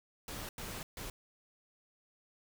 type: noise bursts at uneven times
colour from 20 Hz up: pink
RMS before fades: -43 dBFS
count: 3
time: 0.28-0.49 / 0.58-0.83 / 0.97-1.1 s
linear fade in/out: 2 ms
effects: none